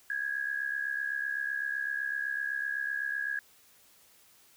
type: tone with amplitude modulation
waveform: sine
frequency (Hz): 1656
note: G#6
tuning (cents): -5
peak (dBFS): -27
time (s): 0.1-3.39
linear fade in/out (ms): 2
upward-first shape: sine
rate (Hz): 67.9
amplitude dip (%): 75
effects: white hiss -61 dBFS RMS until 4.56 s